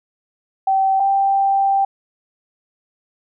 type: tone pair in turn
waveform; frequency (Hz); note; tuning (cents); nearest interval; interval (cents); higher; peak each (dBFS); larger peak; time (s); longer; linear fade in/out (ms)
sine; 772 / 785.5; G5 / G5; -27 / +3; unison; 30; second; -13; neither; 0.67-1 / 1-1.85; second; 5
effects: none